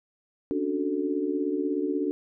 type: chord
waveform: sine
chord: D major seventh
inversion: third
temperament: equal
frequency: 277.2 / 293.7 / 370 / 440 Hz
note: C#4 / D4 / F#4 / A4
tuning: 0 / 0 / 0 / 0 cents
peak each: -34 / -28 / -30 / -32 dBFS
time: 0.51-2.11 s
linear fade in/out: 0 ms
effects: none